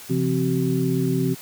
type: tone cluster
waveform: sine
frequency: 133.8 / 171.3 / 261.3 / 378.5 Hz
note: C3 / F3 / C4 / F#4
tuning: +39 / -33 / -2 / +39 cents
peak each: -24 / -24 / -24 / -26 dBFS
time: 0.09-1.35 s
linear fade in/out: 20 ms
effects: white hiss -41 dBFS RMS until 1.41 s + high-pass 60 Hz 12 dB/octave